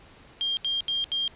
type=tone bursts; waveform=sine; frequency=3204 Hz; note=G7; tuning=37 cents sharp; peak=-24 dBFS; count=4; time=0.41-1.278 s; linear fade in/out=0 ms; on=160 ms; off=76 ms; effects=pink hiss -52 dBFS RMS until 1.35 s + resampled to 8000 Hz